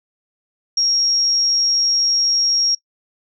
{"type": "tone", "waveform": "sine", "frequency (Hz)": 5588, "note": "F8", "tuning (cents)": 0, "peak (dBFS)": -14, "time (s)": [0.77, 2.75], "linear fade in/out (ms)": 5, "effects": ["noise-tail reverb RT60 0.1 s tail -22 dB re dry"]}